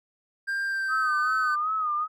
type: tone with pitch glide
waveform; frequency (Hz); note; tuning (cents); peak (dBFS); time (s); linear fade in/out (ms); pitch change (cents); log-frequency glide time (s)
triangle; 1592 to 1516.6; G6 to F#6; +26 to +42; -24; 0.47-1.56; 20; -84; 0.64-1.23
type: tone with vibrato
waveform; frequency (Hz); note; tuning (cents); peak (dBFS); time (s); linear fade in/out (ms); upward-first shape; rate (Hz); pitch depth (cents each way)
sine; 1244.5; D#6; 0; -24; 0.88-2.08; 50; sine; 2.6; 73
effects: none